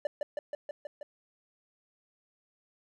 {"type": "tone with echo", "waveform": "triangle", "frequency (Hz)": 587.3, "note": "D5", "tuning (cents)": 0, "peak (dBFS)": -25, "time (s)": [0.05, 0.07], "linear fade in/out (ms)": 2, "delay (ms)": 160, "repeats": 6, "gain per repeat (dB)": -2, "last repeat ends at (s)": 1.03, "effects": []}